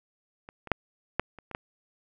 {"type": "clicks", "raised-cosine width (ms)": 0.5, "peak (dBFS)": [-28, -27, -7, -9, -30, -27, -16], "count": 7, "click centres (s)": [0.489, 0.673, 0.717, 1.196, 1.387, 1.513, 1.549], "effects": []}